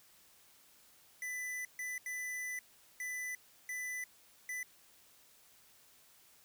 square tone bursts at uneven times, 1996 Hz, B6, 18 cents sharp, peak -39 dBFS, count 6, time 1.22-1.65 / 1.79-1.98 / 2.06-2.59 / 3-3.35 / 3.69-4.04 / 4.49-4.63 s, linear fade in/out 2 ms, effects white hiss -64 dBFS RMS until 6.44 s

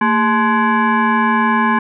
sine tone with frequency modulation, 407.4 Hz, G#4, 33 cents flat, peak -11 dBFS, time 0.01-1.79 s, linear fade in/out 5 ms, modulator 634 Hz, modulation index 2.1, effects none

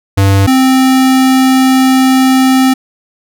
square tone pair in turn, 98 / 261.6 Hz, G2 / C4, 0 / 0 cents, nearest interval octave + perfect fourth, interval 1700 cents, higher second, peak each -6 dBFS, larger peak neither, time 0.17-0.47 / 0.47-2.74 s, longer second, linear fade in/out 10 ms, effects none

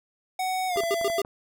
square tone with pitch glide, 746 to 672.3 Hz, F#5 to E5, +14 to +34 cents, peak -26 dBFS, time 0.39-1.21 s, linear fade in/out 5 ms, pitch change -180 cents, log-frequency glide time 0.68-0.79 s
clicks, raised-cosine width 1 ms, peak -24 dBFS, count 5, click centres 0.761 / 0.836 / 1.013 / 1.1 / 1.249 s
square tone bursts, 400.8 Hz, G4, 38 cents sharp, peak -24 dBFS, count 4, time 0.77-1.218 s, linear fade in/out 2 ms, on 37 ms, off 100 ms
effects none

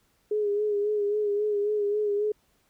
sine tone with vibrato, 415.3 Hz, G#4, in tune, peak -23 dBFS, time 0.31-2.32 s, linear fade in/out 5 ms, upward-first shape sine, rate 3.7 Hz, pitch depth 41 cents each way, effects pink hiss -68 dBFS RMS until 2.69 s

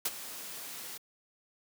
white noise with ADSR envelope, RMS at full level -29 dBFS, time 0.05-0.98 s, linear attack 7 ms, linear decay 38 ms, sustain -14 dB, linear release 11 ms, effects high-pass 150 Hz 12 dB/octave

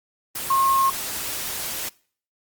sine tone in noise, 1076 Hz, C6, 48 cents sharp, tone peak -16 dBFS, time 0.5-0.9 s, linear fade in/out 5 ms, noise white, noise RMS -29 dBFS, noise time 0.35-1.89 s, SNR +10 dB, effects noise-tail reverb RT60 0.5 s tail -24 dB re dry + Opus 24 kbps

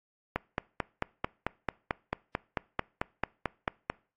click train, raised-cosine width 0.5 ms, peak -13 dBFS, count 17, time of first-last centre 0.36-3.9 s, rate 4.52 Hz, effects noise-tail reverb RT60 0.4 s tail -24 dB re dry + AAC 32 kbps

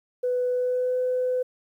sine tone with pitch glide, 497.1 to 504.6 Hz, B4 to B4, +11 to +37 cents, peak -21 dBFS, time 0.23-1.43 s, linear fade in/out 10 ms, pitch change +26 cents, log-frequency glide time 0.5-0.98 s, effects tanh soft clip ceiling -17 dBFS + 10-bit

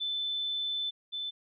sine tone pair in turn, 3520 / 3520 Hz, A7 / A7, 0 / 0 cents, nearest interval unison, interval 0 cents, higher neither, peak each -30 / -33 dBFS, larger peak first, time 0-0.91 / 1.12-1.31 s, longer first, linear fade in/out 20 ms, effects none

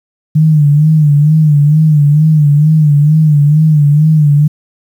sine tone with vibrato, 150.9 Hz, D3, 47 cents sharp, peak -4 dBFS, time 0.35-4.48 s, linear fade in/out 10 ms, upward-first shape sine, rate 2.2 Hz, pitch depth 78 cents each way, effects 7-bit

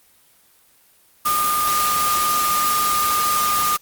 sine tone in noise, 1214 Hz, D#6, 43 cents flat, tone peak -18 dBFS, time 1.25-3.77 s, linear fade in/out 10 ms, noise white, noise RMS -23 dBFS, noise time 1.25-3.77 s, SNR +2 dB, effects white hiss -55 dBFS RMS until 3.81 s + Opus 24 kbps

